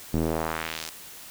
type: tone with band-pass filter sweep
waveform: square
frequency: 40.19 Hz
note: E1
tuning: 43 cents flat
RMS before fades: -29 dBFS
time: 0.13-0.9 s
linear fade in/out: 10 ms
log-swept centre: 220 to 6700 Hz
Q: 1.1
effects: white hiss -44 dBFS RMS until 1.3 s